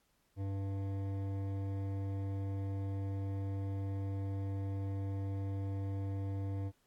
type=tone with hard clipping; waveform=sine; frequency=98 Hz; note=G2; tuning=in tune; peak=-37 dBFS; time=0.36-6.72 s; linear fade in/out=50 ms; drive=13 dB; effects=pink hiss -75 dBFS RMS until 6.86 s + AAC 64 kbps